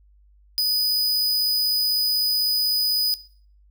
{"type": "tone", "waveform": "45% pulse", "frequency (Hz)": 4978, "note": "D#8", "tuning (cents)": 0, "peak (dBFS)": -18, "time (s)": [0.58, 3.14], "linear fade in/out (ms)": 0, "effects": ["noise-tail reverb RT60 0.5 s tail -18 dB re dry", "added 50 Hz sine -52 dBFS peak until 3.7 s"]}